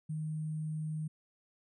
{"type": "tone with sample-and-hold", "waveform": "sine", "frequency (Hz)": 155.56, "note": "D#3", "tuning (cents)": 0, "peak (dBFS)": -34, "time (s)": [0.09, 1.08], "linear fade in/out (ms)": 10, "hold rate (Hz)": 8820, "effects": ["resampled to 24000 Hz"]}